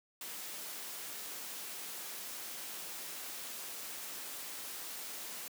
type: noise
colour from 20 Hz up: white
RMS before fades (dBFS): -44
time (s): 0.21-5.48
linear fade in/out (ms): 2
effects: high-pass 200 Hz 12 dB/octave